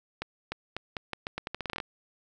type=accelerating click train; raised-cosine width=0.3 ms; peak=-17 dBFS; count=16; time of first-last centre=0.22-1.802 s; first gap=300 ms; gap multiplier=0.82; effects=none